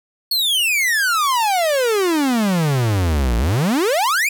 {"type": "exponential two-way sweep", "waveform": "45% pulse", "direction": "down then up", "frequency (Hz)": [4435, 55, 2524], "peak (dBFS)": -15, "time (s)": [0.31, 4.29], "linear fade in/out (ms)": 5, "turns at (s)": 3.37, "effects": []}